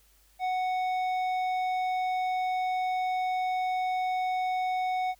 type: tone with tanh clipping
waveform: sine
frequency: 740 Hz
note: F#5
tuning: in tune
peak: -28 dBFS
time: 0.39-5.15 s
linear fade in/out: 50 ms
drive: 10 dB
effects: added 50 Hz sine -63 dBFS peak until 5.19 s + white hiss -64 dBFS RMS until 5.19 s